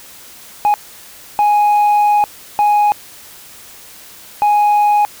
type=tone bursts at uneven times; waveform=sine; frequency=830.6 Hz; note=G#5; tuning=in tune; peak=-6 dBFS; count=4; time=0.65-0.74 / 1.39-2.24 / 2.59-2.92 / 4.42-5.05 s; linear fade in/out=0 ms; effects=tanh soft clip ceiling -8 dBFS + white hiss -38 dBFS RMS until 5.2 s